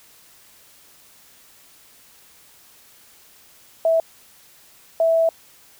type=tone pair in turn; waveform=sine; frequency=654 / 656.3 Hz; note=E5 / E5; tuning=-14 / -8 cents; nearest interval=unison; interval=6 cents; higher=second; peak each=-14 dBFS; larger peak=neither; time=3.85-4 / 5-5.29 s; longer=second; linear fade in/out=2 ms; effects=white hiss -51 dBFS RMS until 5.79 s